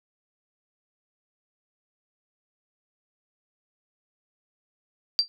sine tone with exponential decay, 4699 Hz, D8, in tune, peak -13 dBFS, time 5.19-5.28 s, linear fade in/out 0 ms, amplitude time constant 19 ms, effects none

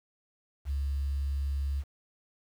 sine tone, 69.7 Hz, C#2, 10 cents sharp, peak -27 dBFS, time 0.65-1.84 s, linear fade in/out 50 ms, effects tanh soft clip ceiling -24 dBFS + 9-bit

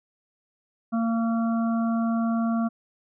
harmonic tone, 228.5 Hz, A#3, 34 cents flat, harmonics 1 / 3 / 5 / 6, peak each -22 / -32 / -36 / -38 dBFS, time 0.92-2.69 s, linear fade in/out 20 ms, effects none

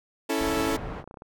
sawtooth chord, A major, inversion first, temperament equal, 277.2 / 329.6 / 440 Hz, C#4 / E4 / A4, 0 / 0 / 0 cents, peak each -25 dBFS, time 0.29-0.77 s, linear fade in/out 10 ms
pink low-pass noise, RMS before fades -35 dBFS, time 0.37-1.04 s, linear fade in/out 50 ms, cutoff 1400 Hz, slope 12 dB/octave
clicks, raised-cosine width 1 ms, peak -29 dBFS, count 9, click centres 0.795 / 0.832 / 0.949 / 1.041 / 1.076 / 1.111 / 1.142 / 1.172 / 1.221 s
effects none

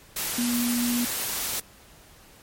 sine tone in noise, 240.8 Hz, B3, 44 cents flat, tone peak -23 dBFS, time 0.38-1.05 s, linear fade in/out 5 ms, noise white, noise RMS -29 dBFS, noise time 0.16-1.6 s, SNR +3 dB, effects pink hiss -52 dBFS RMS until 2.42 s + MP3 64 kbps

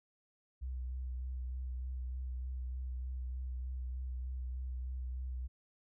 sine tone with vibrato, 63.3 Hz, B1, 43 cents sharp, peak -37 dBFS, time 0.61-5.48 s, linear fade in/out 20 ms, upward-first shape sine, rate 3.3 Hz, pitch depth 23 cents each way, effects none

